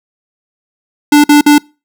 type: tone bursts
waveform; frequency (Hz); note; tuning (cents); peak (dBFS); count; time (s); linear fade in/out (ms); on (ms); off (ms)
square; 293.7; D4; 0; -3; 3; 1.12-1.582; 5; 120; 51
effects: noise-tail reverb RT60 0.3 s tail -26 dB re dry